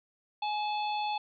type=harmonic tone with a mistuned harmonic; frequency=866 Hz; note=A5; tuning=28 cents flat; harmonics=1 / 3 / 4 / 5; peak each=-30 / -40 / -42 / -44 dBFS; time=0.42-1.18 s; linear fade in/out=5 ms; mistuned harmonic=1; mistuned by=-53 cents; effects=none